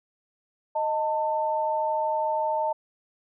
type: tone pair together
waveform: sine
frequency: 622.3 / 893.6 Hz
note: D#5 / A5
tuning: 0 / +27 cents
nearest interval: tritone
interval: 627 cents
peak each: -27 / -25 dBFS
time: 0.75-2.73 s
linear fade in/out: 10 ms
effects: none